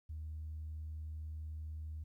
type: tone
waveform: sine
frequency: 77.78 Hz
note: D#2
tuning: in tune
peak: -40 dBFS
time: 0.09-2.04 s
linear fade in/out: 10 ms
effects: tanh soft clip ceiling -37 dBFS + 13-bit